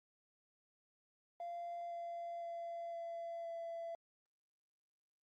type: tone with pitch steps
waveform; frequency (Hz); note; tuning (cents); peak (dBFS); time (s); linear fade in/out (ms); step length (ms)
triangle; 690 / 685.2 / 680.5 / 675.8 / 671.1; F5 / F5 / F5 / E5 / E5; -21 / -33 / -45 / +43 / +31; -39; 1.4-3.95; 2; 510
effects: tanh soft clip ceiling -38 dBFS + Opus 32 kbps